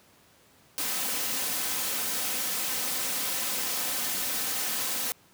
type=noise with comb filter; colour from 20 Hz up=white; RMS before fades=-30 dBFS; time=0.78-5.12 s; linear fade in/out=0 ms; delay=3.9 ms; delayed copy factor=+0.5; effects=pink hiss -59 dBFS RMS until 5.33 s + high-pass 100 Hz 12 dB/octave